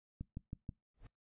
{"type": "click train", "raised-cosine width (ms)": 5, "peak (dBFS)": -30, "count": 4, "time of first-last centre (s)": [0.21, 0.692], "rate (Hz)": 6.23}
{"type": "noise with exponential growth", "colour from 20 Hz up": "brown", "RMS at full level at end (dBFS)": -46, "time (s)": [0.94, 1.07], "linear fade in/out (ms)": 5, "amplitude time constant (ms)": 27}
{"effects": ["noise-tail reverb RT60 0.2 s tail -23 dB re dry", "resampled to 8000 Hz"]}